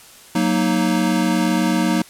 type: chord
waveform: square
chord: D# minor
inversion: first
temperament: equal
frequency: 185 / 233.1 / 311.1 Hz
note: F#3 / A#3 / D#4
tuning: 0 / 0 / 0 cents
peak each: -21 dBFS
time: 0.35-2.02 s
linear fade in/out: 5 ms
effects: white hiss -44 dBFS RMS until 2.09 s + low-pass 12000 Hz 12 dB/octave